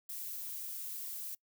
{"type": "noise", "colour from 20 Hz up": "violet", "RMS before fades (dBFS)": -42, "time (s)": [0.09, 1.35], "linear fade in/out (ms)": 5, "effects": ["noise-tail reverb RT60 0.1 s tail -24 dB re dry"]}